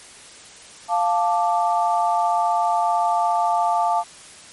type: chord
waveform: sine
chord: D minor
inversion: first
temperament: equal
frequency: 698.5 / 880 / 1174.7 Hz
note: F5 / A5 / D6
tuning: 0 / 0 / 0 cents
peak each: -20 / -20 / -25 dBFS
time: 0.88-4.04 s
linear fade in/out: 50 ms
effects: white hiss -43 dBFS RMS until 4.52 s + MP3 48 kbps